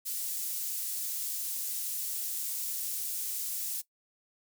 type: high-pass noise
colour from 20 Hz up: pink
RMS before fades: -35 dBFS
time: 0.05-3.82 s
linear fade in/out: 20 ms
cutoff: 9300 Hz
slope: 12 dB/octave
effects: noise-tail reverb RT60 0.1 s tail -18 dB re dry